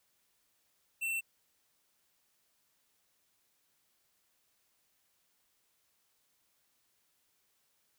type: tone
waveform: square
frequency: 2690 Hz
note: E7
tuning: 34 cents sharp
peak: -33 dBFS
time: 1.01-1.21 s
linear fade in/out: 20 ms
effects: white hiss -75 dBFS RMS until 7.98 s